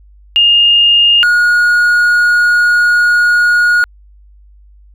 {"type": "tone pair in turn", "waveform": ["sine", "triangle"], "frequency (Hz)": [2831, 1442.7], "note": ["F7", "F#6"], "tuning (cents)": [23, -44], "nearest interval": "octave", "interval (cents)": 1167, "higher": "first", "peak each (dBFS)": -5, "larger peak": "neither", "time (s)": [[0.36, 1.23], [1.23, 3.84]], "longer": "second", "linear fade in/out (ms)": 0, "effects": ["added 50 Hz sine -39 dBFS peak until 4.94 s"]}